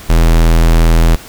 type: tone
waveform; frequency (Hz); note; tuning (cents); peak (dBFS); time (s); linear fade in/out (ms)
square; 41.2; E1; 0; -6; 0.09-1.16; 10
effects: pink hiss -33 dBFS RMS until 1.28 s